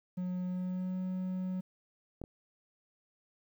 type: tone with pitch glide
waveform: triangle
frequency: 181.5 to 184.99 Hz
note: F#3 to F#3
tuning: -33 to 0 cents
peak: -31 dBFS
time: 0.17-1.61 s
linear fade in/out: 10 ms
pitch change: +33 cents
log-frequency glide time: 0.47-0.97 s
type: clicks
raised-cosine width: 2 ms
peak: -29 dBFS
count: 2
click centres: 2.216 / 2.239 s
effects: 11-bit